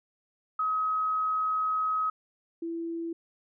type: tone pair in turn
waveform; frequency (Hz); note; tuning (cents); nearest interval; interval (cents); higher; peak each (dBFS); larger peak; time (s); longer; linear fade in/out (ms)
sine; 1271 / 333.4; D#6 / E4; +36 / +20; octave + major seventh; 2316; first; -25 / -31; first; 0.59-2.1 / 2.62-3.13; first; 5
effects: none